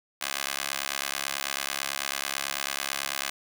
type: tone with high-pass filter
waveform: 15% pulse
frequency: 69.1 Hz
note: C#2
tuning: 5 cents flat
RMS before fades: -32 dBFS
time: 0.21-3.3 s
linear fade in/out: 5 ms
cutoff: 1500 Hz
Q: 0.56
effects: none